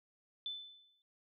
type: tone with exponential decay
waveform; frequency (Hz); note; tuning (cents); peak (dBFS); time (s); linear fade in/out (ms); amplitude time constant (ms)
sine; 3515; A7; -2; -36; 0.46-1.02; 1; 120
effects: none